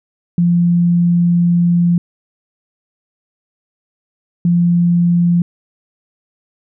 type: tone pair in turn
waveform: sine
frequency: 173.1 / 173.1 Hz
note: F3 / F3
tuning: -15 / -15 cents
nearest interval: unison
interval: 0 cents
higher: neither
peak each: -9 dBFS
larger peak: neither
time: 0.38-1.98 / 4.45-5.42 s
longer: first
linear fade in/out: 2 ms
effects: none